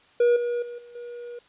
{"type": "tone with level steps", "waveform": "triangle", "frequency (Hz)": 480, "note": "B4", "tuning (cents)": -49, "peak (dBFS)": [-14, -22, -32, -42, -33], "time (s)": [0.2, 1.39], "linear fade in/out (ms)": 5, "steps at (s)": [0.36, 0.62, 0.78, 0.95], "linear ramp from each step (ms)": 5, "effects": ["white hiss -57 dBFS RMS until 1.48 s", "resampled to 8000 Hz"]}